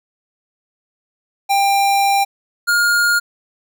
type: tone pair in turn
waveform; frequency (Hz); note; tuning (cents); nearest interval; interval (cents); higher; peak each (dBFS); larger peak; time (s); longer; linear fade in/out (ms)
square; 794 / 1419.7; G5 / F6; +22 / +28; minor seventh; 1006; second; -13; neither; 1.49-2.25 / 2.67-3.2; first; 20
effects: none